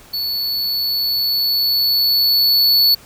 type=tone with level ramp; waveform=square; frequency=4435 Hz; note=C#8; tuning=in tune; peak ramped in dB=-20 to -10 dBFS; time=0.13-2.95 s; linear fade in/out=10 ms; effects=pink hiss -44 dBFS RMS until 3.05 s